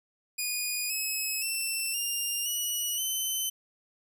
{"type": "tone with pitch steps", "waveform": "10% pulse", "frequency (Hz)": [2461, 2570, 2684, 2803, 2927, 3056], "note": ["D#7", "E7", "E7", "F7", "F#7", "G7"], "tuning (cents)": [-20, -45, 31, 6, -19, -45], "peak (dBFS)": -21, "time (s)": [0.38, 3.5], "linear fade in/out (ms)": 10, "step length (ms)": 520, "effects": []}